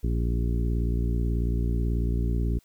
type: harmonic tone with a mistuned harmonic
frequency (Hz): 58.27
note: A#1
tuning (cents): 0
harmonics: 1 / 2 / 3 / 4 / 5 / 6 / 7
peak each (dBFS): -24 / -30 / -34 / -36 / -38 / -40 / -41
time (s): 0.03-2.59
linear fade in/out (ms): 10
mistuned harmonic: 7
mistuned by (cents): +18
effects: white hiss -64 dBFS RMS until 2.64 s